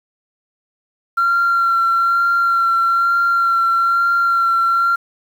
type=tone with vibrato; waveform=sine; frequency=1371 Hz; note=F6; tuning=32 cents flat; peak=-11 dBFS; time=1.17-4.96 s; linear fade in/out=10 ms; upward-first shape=sine; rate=1.1 Hz; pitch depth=15 cents each way; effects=tanh soft clip ceiling -9 dBFS + 7-bit